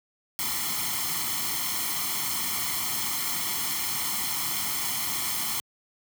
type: noise with comb filter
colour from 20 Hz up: white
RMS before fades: -29 dBFS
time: 0.39-5.6 s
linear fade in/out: 0 ms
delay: 0.94 ms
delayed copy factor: +0.75
effects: high-pass 100 Hz 12 dB/octave